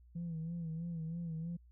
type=tone with vibrato; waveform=sine; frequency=165.7 Hz; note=E3; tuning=9 cents sharp; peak=-36 dBFS; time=0.15-1.57 s; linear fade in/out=10 ms; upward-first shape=sine; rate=3.1 Hz; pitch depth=67 cents each way; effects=tanh soft clip ceiling -35 dBFS + added 60 Hz sine -58 dBFS peak until 1.71 s